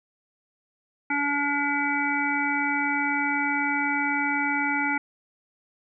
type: harmonic tone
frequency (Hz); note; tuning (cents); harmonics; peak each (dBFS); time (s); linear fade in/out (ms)
286; D4; -46; 1 / 3 / 5 / 7 / 8; -29 / -29 / -29 / -29 / -29; 1.1-4.98; 5
effects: none